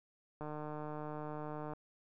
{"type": "click train", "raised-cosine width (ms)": 1, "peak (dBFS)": -30, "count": 201, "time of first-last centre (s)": [0.41, 1.735], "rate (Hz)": 151, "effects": []}